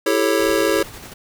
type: chord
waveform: square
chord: A dominant seventh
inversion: second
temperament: just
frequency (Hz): 330 / 396 / 440 / 550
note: E4 / G4 / A4 / C#5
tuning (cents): +2 / +18 / 0 / -14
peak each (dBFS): -22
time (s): 0.06-0.83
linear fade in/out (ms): 5
type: noise with tremolo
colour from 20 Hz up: pink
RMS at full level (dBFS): -36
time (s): 0.39-1.14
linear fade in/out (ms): 10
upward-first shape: square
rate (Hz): 11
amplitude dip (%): 30
effects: none